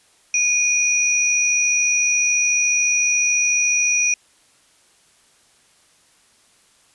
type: tone pair together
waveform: sine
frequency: 2454 / 5813 Hz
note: D#7 / F#8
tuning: -25 / -32 cents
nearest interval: octave + minor third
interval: 1493 cents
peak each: -18 dBFS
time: 0.34-4.14 s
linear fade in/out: 2 ms
effects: white hiss -56 dBFS RMS until 6.94 s + resampled to 24000 Hz